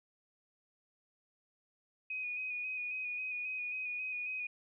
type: tone with vibrato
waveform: sine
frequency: 2489 Hz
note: D#7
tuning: in tune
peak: -36 dBFS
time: 2.1-4.47 s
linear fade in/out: 5 ms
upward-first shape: square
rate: 3.7 Hz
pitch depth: 22 cents each way
effects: none